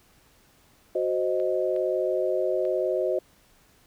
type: chord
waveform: sine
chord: C diminished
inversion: second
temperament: equal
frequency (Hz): 370 / 523.3 / 622.3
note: Gb4 / C5 / Eb5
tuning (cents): 0 / 0 / 0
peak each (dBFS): -27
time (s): 0.95-3.19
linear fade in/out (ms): 5
type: clicks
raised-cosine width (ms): 0.3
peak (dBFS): -32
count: 3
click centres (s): 1.4 / 1.763 / 2.652
effects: pink hiss -60 dBFS RMS until 3.86 s